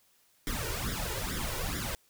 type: noise with flanger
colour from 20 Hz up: pink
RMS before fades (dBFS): -34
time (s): 0.47-1.95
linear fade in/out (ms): 0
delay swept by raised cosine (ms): 0.55 to 2.15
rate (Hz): 2.3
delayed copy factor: +0.85
effects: white hiss -67 dBFS RMS until 2.09 s